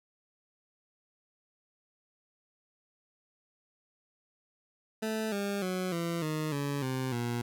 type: tone with pitch steps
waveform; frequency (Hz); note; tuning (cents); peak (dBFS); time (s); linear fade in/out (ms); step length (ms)
20% pulse; 219.2 / 201 / 184.32 / 169.03 / 155 / 142.13 / 130.34 / 119.52; A3 / G3 / F#3 / E3 / D#3 / C#3 / C3 / A#2; -6 / +44 / -6 / +44 / -6 / +44 / -6 / +44; -26; 5.02-7.42; 10; 300
effects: none